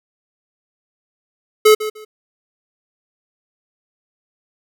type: tone with echo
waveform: square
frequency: 429.7 Hz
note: A4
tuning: 41 cents flat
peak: -7 dBFS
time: 1.65-1.75 s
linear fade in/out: 10 ms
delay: 150 ms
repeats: 2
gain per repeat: -14 dB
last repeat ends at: 2.05 s
effects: none